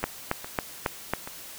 two click trains, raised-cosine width 0.5 ms, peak -21 / -9 dBFS, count 4 / 5, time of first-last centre 0.03-1.275 / 0.04-1.136 s, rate 2.41 / 3.65 Hz, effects white hiss -43 dBFS RMS until 1.58 s

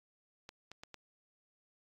clicks, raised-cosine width 0.2 ms, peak -30 dBFS, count 4, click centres 0.491 / 0.716 / 0.835 / 0.943 s, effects AAC 48 kbps

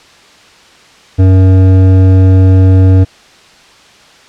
sine tone with hard clipping, 94 Hz, F#2, 28 cents sharp, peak -4 dBFS, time 1.18-3.05 s, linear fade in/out 20 ms, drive 11 dB, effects white hiss -40 dBFS RMS until 4.28 s + low-pass 5000 Hz 12 dB/octave

